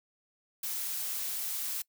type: noise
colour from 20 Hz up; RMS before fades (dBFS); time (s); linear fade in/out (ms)
blue; -35; 0.63-1.82; 5
effects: noise-tail reverb RT60 0.1 s tail -23 dB re dry